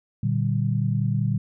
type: chord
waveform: sine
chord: G minor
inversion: first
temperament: equal with one note detuned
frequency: 116.54 / 146.83 / 192.52 Hz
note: Bb2 / D3 / G3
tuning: 0 / 0 / -31 cents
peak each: -23 / -25 / -27 dBFS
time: 0.23-1.38 s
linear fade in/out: 5 ms
effects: none